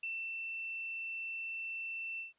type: tone with ADSR envelope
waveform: sine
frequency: 2681 Hz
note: E7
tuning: 29 cents sharp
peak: -36 dBFS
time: 0.03-2.33 s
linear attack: 4 ms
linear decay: 270 ms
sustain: -2 dB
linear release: 140 ms
effects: white hiss -75 dBFS RMS until 2.38 s + resampled to 8000 Hz